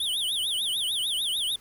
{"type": "tone with vibrato", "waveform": "square", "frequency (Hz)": 3320, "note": "G#7", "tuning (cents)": -1, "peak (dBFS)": -26, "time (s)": [0, 1.56], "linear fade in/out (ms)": 5, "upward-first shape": "triangle", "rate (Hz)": 6.7, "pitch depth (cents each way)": 250, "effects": ["pink hiss -55 dBFS RMS until 1.6 s"]}